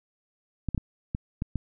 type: clicks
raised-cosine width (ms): 5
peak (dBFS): -16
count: 6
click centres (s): 0.687 / 0.747 / 0.778 / 1.149 / 1.421 / 1.557
effects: none